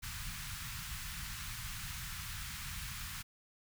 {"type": "band-stop noise", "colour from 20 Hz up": "pink", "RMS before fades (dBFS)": -43, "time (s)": [0.02, 3.23], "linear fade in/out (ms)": 20, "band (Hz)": [160, 1200], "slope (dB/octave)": 24, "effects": []}